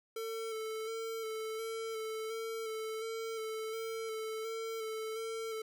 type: tone with vibrato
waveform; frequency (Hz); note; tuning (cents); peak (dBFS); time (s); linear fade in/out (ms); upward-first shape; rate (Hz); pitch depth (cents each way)
square; 444.8; A4; +19; -38; 0.16-5.62; 5; square; 1.4; 20
effects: none